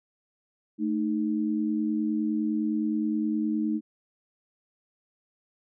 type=tone pair together; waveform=sine; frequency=220 / 309.7 Hz; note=A3 / D#4; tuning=0 / -8 cents; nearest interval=tritone; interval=592 cents; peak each=-27 dBFS; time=0.78-3.81 s; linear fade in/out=50 ms; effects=none